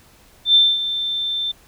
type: tone with ADSR envelope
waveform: sine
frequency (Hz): 3560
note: A7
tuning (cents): +20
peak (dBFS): -8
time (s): 0.45-1.52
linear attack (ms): 97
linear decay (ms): 230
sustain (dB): -12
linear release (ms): 11
effects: pink hiss -51 dBFS RMS until 1.67 s